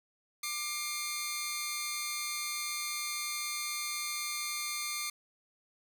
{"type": "tone pair together", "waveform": "10% pulse", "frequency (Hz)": [1191.9, 2128], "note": ["D6", "C7"], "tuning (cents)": [25, 29], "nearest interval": "minor seventh", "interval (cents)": 1004, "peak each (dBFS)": [-30, -27], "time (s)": [0.43, 5.1], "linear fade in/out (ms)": 5, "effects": []}